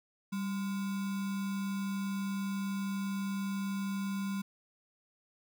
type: tone with sample-and-hold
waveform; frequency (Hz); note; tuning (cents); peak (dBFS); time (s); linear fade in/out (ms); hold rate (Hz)
sine; 196; G3; 0; -32; 0.32-4.42; 10; 1225
effects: none